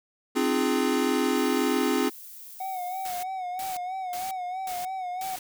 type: chord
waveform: square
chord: F minor seventh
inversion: second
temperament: equal with one note detuned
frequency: 261.6 / 303.3 / 349.2 / 415.3 Hz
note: C4 / Eb4 / F4 / Ab4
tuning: 0 / -44 / 0 / 0 cents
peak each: -27 / -30 / -30 / -29 dBFS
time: 0.35-2.1 s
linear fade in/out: 20 ms
type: noise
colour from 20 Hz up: violet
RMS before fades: -44 dBFS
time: 1.36-3.24 s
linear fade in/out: 10 ms
type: tone with vibrato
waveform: triangle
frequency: 740 Hz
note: F#5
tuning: in tune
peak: -28 dBFS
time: 2.6-5.36 s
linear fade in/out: 5 ms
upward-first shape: sine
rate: 3.1 Hz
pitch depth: 62 cents each way
type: noise bursts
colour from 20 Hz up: white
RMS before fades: -39 dBFS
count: 5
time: 3.05-5.39 s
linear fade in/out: 2 ms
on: 180 ms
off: 360 ms
effects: none